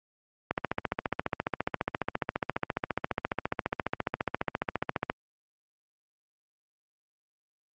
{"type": "click train", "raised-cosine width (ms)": 0.5, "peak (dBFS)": -12, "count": 68, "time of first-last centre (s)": [0.51, 5.099], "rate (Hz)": 14.6, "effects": ["high-pass 80 Hz 12 dB/octave", "Opus 48 kbps"]}